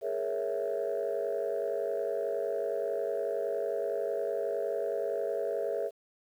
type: chord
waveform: sine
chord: A# half-diminished seventh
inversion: third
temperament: equal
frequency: 415.3 / 466.2 / 554.4 / 659.3 Hz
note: G#4 / A#4 / C#5 / E5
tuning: 0 / 0 / 0 / 0 cents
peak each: -34 dBFS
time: 0.01-5.91 s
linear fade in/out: 50 ms
effects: tanh soft clip ceiling -23 dBFS + 10-bit